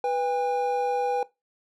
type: tone pair together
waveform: triangle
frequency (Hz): 493.1 / 806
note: B4 / G5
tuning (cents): -3 / +48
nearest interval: major sixth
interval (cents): 851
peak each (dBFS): -24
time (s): 0.04-1.23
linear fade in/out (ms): 2
effects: noise-tail reverb RT60 0.2 s tail -19 dB re dry